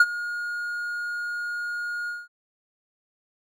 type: tone with ADSR envelope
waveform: triangle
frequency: 1431 Hz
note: F6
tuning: 42 cents sharp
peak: -8 dBFS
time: 0-2.28 s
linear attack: 4 ms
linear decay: 44 ms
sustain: -18 dB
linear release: 200 ms
effects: none